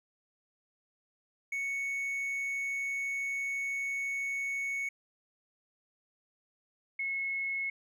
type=tone pair in turn; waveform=triangle / sine; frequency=2217 / 2184 Hz; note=C#7 / C#7; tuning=0 / -26 cents; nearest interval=unison; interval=26 cents; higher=first; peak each=-30 / -31 dBFS; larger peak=first; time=1.52-4.89 / 6.99-7.7 s; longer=first; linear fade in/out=5 ms; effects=none